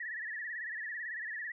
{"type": "tone with vibrato", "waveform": "sine", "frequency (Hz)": 1821, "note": "A#6", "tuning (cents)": -41, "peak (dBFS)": -37, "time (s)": [0, 1.52], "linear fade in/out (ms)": 5, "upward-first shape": "sine", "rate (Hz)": 18, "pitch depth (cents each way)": 120, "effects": []}